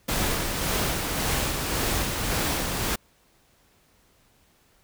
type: noise with tremolo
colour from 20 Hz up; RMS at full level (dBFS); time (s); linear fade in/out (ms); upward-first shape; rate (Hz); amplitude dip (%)
pink; -25; 0.08-2.96; 10; sine; 1.8; 35
effects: pink hiss -62 dBFS RMS until 4.83 s